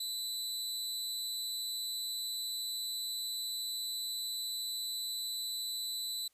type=tone with amplitude modulation; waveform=sawtooth; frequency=3993 Hz; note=B7; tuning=18 cents sharp; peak=-30 dBFS; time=0-6.28 s; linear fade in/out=5 ms; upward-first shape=sine; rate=240 Hz; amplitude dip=55%; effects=white hiss -73 dBFS RMS until 6.33 s + resampled to 32000 Hz